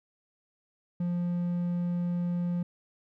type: tone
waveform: triangle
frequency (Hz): 175.1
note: F3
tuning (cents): +5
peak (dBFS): -25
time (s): 1-2.63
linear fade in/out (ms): 5
effects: none